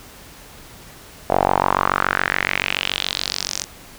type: tone with band-pass filter sweep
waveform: sawtooth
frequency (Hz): 47.03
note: F#1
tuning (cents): +29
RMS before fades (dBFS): -21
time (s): 1.29-3.65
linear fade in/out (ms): 20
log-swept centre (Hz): 680 to 6400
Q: 3.5
effects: pink hiss -42 dBFS RMS until 3.98 s